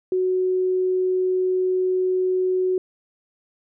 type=tone; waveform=sine; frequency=370 Hz; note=F#4; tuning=in tune; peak=-18 dBFS; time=0.12-2.78 s; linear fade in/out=2 ms; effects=none